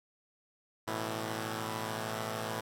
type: chord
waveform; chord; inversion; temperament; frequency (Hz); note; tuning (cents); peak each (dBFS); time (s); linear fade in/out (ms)
5% pulse; A suspended second; none; equal; 110 / 123.47 / 164.81; A2 / B2 / E3; 0 / 0 / 0; -25 / -31 / -30; 0.87-2.61; 10
effects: AAC 64 kbps